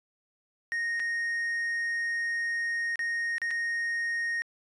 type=tone with dropouts; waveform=triangle; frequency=1860 Hz; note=A#6; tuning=4 cents flat; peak=-26 dBFS; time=0.72-4.42 s; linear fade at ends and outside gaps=0 ms; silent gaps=0.996-1 / 2.957-2.992 / 3.382-3.417 / 3.507-3.511 s; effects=resampled to 22050 Hz